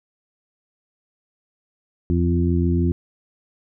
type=harmonic tone with a mistuned harmonic; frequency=86.4 Hz; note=F2; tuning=18 cents flat; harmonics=1 / 2 / 3 / 4; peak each=-19 / -22 / -24 / -25 dBFS; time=2.1-2.92 s; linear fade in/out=0 ms; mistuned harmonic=1; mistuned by=-44 cents; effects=none